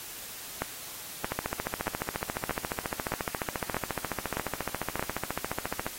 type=two click trains; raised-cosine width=0.5 ms; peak=-15 / -14 dBFS; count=66 / 8; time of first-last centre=1.32-5.865 / 0.62-4.995 s; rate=14.3 / 1.6 Hz; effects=white hiss -42 dBFS RMS until 5.98 s + AAC 48 kbps